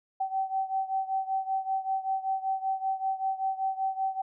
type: beating tone pair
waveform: sine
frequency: 767 / 772.2 Hz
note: G5 / G5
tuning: -38 / -26 cents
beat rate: 5.2 Hz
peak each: -29 / -32 dBFS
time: 0.2-4.22 s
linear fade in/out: 10 ms
effects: none